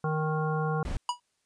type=harmonic tone; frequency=155.56 Hz; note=D#3; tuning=in tune; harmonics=1 / 3 / 5 / 7 / 9; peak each=-28 / -33 / -35 / -36 / -38 dBFS; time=0.04-0.83 s; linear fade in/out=2 ms
type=noise; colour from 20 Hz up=brown; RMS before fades=-31 dBFS; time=0.85-0.97 s; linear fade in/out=2 ms
type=tone with exponential decay; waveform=square; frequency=973 Hz; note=B5; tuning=26 cents flat; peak=-23 dBFS; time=1.09-1.2 s; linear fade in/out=2 ms; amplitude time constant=22 ms
effects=white hiss -75 dBFS RMS until 1.45 s + resampled to 22050 Hz